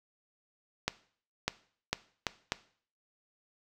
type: accelerating click train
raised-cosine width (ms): 0.2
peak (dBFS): -11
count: 5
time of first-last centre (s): 0.88-2.521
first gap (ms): 600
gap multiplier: 0.75
effects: noise-tail reverb RT60 0.5 s tail -17 dB re dry